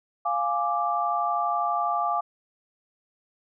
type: chord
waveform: sine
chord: D diminished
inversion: first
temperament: equal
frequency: 698.5 / 830.6 / 1174.7 Hz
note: F5 / Ab5 / D6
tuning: 0 / 0 / 0 cents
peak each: -27 / -29 / -26 dBFS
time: 0.25-2.21 s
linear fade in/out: 10 ms
effects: none